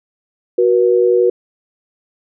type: tone pair together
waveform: sine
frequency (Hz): 370 / 480.9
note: F#4 / B4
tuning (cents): 0 / -46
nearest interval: perfect fourth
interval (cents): 454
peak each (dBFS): -12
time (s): 0.58-1.3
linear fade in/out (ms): 5
effects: none